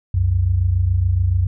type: tone pair together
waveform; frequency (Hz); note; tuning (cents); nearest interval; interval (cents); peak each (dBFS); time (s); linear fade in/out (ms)
sine; 65.34 / 92.4; C2 / F#2; -2 / -2; tritone; 600; -20 / -15; 0.14-1.47; 5
effects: none